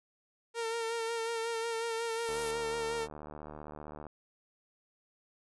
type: tone with vibrato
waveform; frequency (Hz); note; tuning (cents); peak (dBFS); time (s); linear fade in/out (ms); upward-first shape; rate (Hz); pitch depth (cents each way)
sawtooth; 458.1; A#4; -30; -29; 0.54-3.08; 50; sine; 5.5; 32
type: noise with exponential growth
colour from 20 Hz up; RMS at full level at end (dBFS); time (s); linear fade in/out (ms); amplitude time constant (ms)
blue; -39; 1.08-2.51; 2; 310
type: click train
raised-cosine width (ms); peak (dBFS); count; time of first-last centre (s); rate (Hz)
1; -31; 135; 2.29-4.067; 75.4
effects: resampled to 24000 Hz